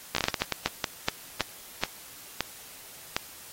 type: slowing click train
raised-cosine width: 0.2 ms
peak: -7 dBFS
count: 16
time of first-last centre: 0.15-3.165 s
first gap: 14 ms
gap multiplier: 1.33
effects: white hiss -47 dBFS RMS until 3.52 s + AAC 48 kbps